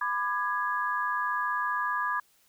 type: chord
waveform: sine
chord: G# diminished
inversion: first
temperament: just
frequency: 996.7 / 1196.1 / 1661.2 Hz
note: B5 / D6 / G#6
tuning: +16 / +31 / 0 cents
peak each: -31 dBFS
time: 0.01-2.2 s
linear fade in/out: 5 ms
effects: white hiss -65 dBFS RMS until 2.48 s